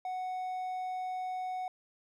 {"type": "tone", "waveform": "triangle", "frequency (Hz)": 740, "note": "F#5", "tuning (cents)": 0, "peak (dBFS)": -32, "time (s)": [0.05, 1.68], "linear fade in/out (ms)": 2, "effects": []}